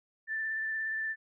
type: tone with vibrato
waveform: sine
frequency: 1769 Hz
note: A6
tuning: 9 cents sharp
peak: -31 dBFS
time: 0.27-1.16 s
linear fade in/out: 50 ms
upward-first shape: sine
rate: 17 Hz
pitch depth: 14 cents each way
effects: none